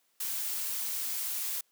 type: noise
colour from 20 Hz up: blue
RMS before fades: -34 dBFS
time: 0.2-1.61 s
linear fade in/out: 5 ms
effects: white hiss -72 dBFS RMS until 1.71 s + high-pass 200 Hz 12 dB/octave